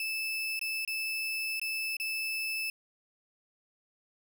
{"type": "tone with dropouts", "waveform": "35% pulse", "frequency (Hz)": 2626, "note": "E7", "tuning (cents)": -7, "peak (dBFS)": -30, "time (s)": [0, 2.7], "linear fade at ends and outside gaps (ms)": 2, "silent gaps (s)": [[0.593, 0.613], [0.85, 0.876], [1.597, 1.615], [1.968, 1.999]], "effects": []}